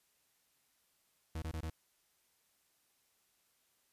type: tone bursts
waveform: 40% pulse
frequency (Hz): 79.9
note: D#2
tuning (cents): +47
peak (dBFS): -37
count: 4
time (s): 1.35-1.7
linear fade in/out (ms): 5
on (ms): 71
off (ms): 22
effects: white hiss -75 dBFS RMS until 3.92 s + resampled to 32000 Hz